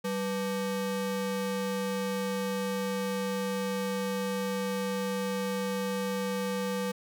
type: ring-modulated tone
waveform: square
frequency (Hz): 342.9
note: F4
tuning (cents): -32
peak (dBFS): -27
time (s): 0.04-6.92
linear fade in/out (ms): 10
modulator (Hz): 150
effects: none